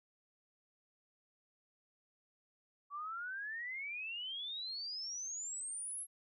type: exponential sweep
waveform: sine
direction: up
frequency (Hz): 1130 to 11310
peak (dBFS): -40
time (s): 2.9-6.07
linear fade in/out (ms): 50
effects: none